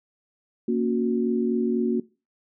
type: chord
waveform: sine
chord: F# major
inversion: first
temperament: equal with one note detuned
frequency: 233.1 / 277.2 / 365.3 Hz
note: A#3 / C#4 / F#4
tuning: 0 / 0 / -22 cents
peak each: -23 / -29 / -25 dBFS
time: 0.68-2 s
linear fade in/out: 5 ms
effects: noise-tail reverb RT60 0.3 s tail -20 dB re dry